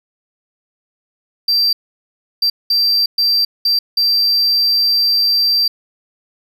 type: tone bursts at uneven times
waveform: triangle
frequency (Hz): 4699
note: D8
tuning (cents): 0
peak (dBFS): -10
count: 6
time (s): 1.48-1.73 / 2.42-2.5 / 2.7-3.06 / 3.18-3.45 / 3.65-3.79 / 3.97-5.68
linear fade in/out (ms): 5
effects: none